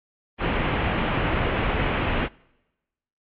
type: low-pass noise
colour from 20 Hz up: pink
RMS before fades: -24 dBFS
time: 0.38-2.29 s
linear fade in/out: 50 ms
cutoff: 3000 Hz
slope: 48 dB/octave
effects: noise-tail reverb RT60 1.0 s tail -25 dB re dry + AAC 48 kbps